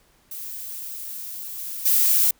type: noise with level steps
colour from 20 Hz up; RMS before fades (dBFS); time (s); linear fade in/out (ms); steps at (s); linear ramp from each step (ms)
violet; -34 / -32 / -18; 0.31-2.31; 5; 1.58 / 1.85; 10
effects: pink hiss -60 dBFS RMS until 2.39 s